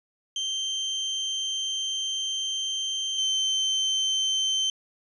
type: tone pair in turn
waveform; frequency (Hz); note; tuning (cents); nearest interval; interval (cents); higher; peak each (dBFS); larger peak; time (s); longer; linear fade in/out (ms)
35% pulse; 3136 / 3104; G7 / G7; 0 / -18; unison; 18; first; -25 / -21; second; 0.36-3.18 / 3.18-4.7; first; 2
effects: resampled to 24000 Hz